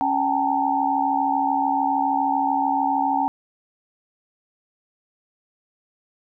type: tone cluster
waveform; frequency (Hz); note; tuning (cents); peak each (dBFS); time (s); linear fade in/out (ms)
sine; 276.3 / 773 / 846 / 913; C#4 / G5 / G#5 / A#5; -6 / -24 / +32 / -36; -26 / -23 / -24 / -24; 0.01-3.28; 0
effects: none